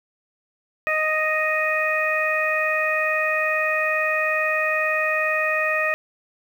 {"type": "harmonic tone", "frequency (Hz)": 622.3, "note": "D#5", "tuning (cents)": 0, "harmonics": [1, 2, 3, 4], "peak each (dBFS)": [-25, -27, -23, -25], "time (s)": [0.87, 5.94], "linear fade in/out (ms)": 0, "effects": ["8-bit"]}